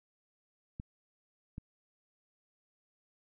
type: clicks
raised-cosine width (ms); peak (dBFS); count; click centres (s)
5; -28 / -29; 2; 0.799 / 1.581
effects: none